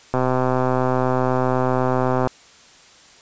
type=click train; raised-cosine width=1 ms; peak=-6 dBFS; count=274; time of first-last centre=0.14-2.273 s; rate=128 Hz; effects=white hiss -48 dBFS RMS until 3.21 s + resampled to 16000 Hz